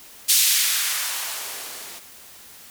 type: noise with band-pass filter sweep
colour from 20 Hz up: violet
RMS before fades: -23 dBFS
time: 0.28-2 s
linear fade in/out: 20 ms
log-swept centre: 4000 to 220 Hz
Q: 0.92
effects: white hiss -45 dBFS RMS until 2.7 s